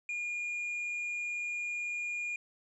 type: tone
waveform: triangle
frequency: 2426 Hz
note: D#7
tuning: 44 cents flat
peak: -32 dBFS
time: 0.09-2.36 s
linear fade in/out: 2 ms
effects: resampled to 22050 Hz + 12-bit